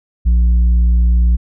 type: tone with tanh clipping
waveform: sine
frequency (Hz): 59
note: A#1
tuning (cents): +22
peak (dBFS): -9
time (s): 0.25-1.37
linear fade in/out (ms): 20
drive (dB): 4
effects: none